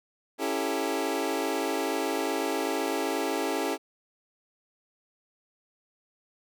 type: chord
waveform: 25% pulse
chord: A dominant seventh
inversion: first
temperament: equal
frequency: 277.2 / 329.6 / 392 / 440 Hz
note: C#4 / E4 / G4 / A4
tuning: 0 / 0 / 0 / 0 cents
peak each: -29 dBFS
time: 0.38-3.78 s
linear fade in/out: 50 ms
effects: none